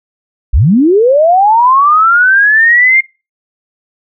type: linear sweep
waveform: sine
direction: up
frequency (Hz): 40 to 2136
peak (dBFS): -4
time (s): 0.53-3.01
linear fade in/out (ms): 10
effects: noise-tail reverb RT60 0.3 s tail -23 dB re dry

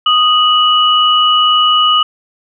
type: tone pair together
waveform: sine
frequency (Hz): 1242 / 2940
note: D#6 / F#7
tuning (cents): -3 / -12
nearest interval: octave + minor third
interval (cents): 1491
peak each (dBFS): -10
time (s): 0.06-2.03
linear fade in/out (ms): 5
effects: none

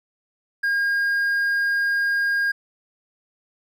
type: tone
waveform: triangle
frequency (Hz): 1620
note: G#6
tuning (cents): -43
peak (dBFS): -17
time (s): 0.63-2.52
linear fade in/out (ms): 10
effects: none

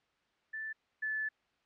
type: tone pair in turn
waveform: sine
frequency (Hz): 1760 / 1738.8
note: A6 / A6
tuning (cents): 0 / -21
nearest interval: unison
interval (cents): 21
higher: first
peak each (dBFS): -37 / -32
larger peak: second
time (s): 0.53-0.73 / 1.02-1.29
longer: second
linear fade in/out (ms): 10
effects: white hiss -74 dBFS RMS until 1.65 s + low-pass 3000 Hz 12 dB/octave

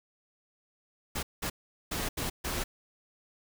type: noise bursts at uneven times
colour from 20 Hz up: pink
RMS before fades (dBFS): -33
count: 5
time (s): 1.15-1.23 / 1.42-1.5 / 1.91-2.09 / 2.17-2.3 / 2.44-2.64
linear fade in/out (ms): 10
effects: none

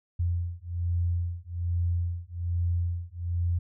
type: beating tone pair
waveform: sine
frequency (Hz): 86.1 / 87.3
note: F2 / F2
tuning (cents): -24 / 0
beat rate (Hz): 1.2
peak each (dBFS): -29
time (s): 0.19-3.59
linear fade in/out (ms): 10
effects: none

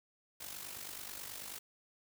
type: noise with amplitude modulation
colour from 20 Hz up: white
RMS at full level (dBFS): -43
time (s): 0.4-1.59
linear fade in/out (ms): 10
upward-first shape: sine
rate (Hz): 49.3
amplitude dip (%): 65
effects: none

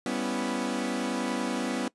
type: chord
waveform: sawtooth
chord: C# half-diminished seventh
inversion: second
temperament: equal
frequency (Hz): 196 / 246.9 / 277.2 / 329.6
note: G3 / B3 / C#4 / E4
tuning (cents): 0 / 0 / 0 / 0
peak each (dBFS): -32 / -27 / -30 / -32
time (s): 0.06-1.88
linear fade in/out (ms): 2
effects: noise-tail reverb RT60 0.1 s tail -21 dB re dry + resampled to 24000 Hz

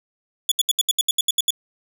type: tone bursts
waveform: sawtooth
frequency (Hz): 3433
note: A7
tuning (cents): -43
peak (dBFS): -12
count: 11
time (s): 0.49-1.506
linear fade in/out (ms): 2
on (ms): 26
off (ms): 73
effects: none

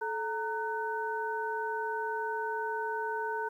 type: tone cluster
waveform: sine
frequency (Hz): 434.9 / 923 / 1501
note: A4 / A#5 / F#6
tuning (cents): -20 / -17 / +24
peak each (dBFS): -36 / -34 / -37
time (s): 0.01-3.49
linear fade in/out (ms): 10
effects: 11-bit

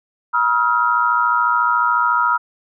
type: tone cluster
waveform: sine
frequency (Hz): 965 / 1273 / 1387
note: B5 / D#6 / F6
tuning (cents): -40 / +39 / -12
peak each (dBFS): -18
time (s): 0.33-2.38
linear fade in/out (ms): 20
effects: none

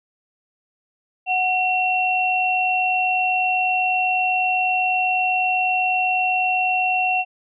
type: tone pair together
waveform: sine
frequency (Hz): 740 / 2724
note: F#5 / F7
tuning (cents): 0 / -44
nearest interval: octave + major seventh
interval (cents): 2256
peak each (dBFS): -20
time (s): 1.26-7.25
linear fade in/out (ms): 50
effects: none

